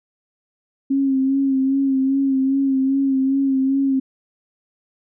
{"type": "tone with vibrato", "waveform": "sine", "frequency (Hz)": 269.6, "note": "C#4", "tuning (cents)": -48, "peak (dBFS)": -15, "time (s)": [0.9, 4], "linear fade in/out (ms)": 10, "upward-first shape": "sine", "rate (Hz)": 2.5, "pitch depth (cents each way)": 34, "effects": []}